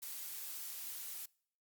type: noise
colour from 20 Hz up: blue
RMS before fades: -45 dBFS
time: 0.02-1.26 s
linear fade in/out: 10 ms
effects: noise-tail reverb RT60 0.6 s tail -25 dB re dry + Opus 48 kbps